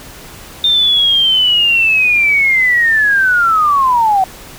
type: linear sweep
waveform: sine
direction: down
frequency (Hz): 3629 to 740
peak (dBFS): -8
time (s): 0.64-4.24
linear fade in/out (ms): 2
effects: pink hiss -34 dBFS RMS until 4.58 s